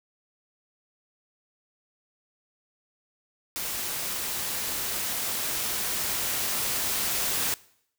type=noise with level ramp; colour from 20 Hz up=white; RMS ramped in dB=-32 to -27 dBFS; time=3.56-7.54 s; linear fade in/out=0 ms; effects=noise-tail reverb RT60 0.7 s tail -22 dB re dry